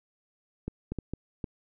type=clicks; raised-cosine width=3 ms; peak=-20 dBFS; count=5; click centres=0.68 / 0.92 / 0.987 / 1.136 / 1.442 s; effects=none